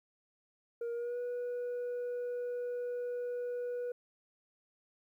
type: tone with pitch glide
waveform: sine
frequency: 470 to 488 Hz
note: A#4 to B4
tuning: +14 to -21 cents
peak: -32 dBFS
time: 0.81-3.92 s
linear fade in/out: 5 ms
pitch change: +65 cents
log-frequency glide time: 0.93-1.18 s
effects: tanh soft clip ceiling -34 dBFS + 12-bit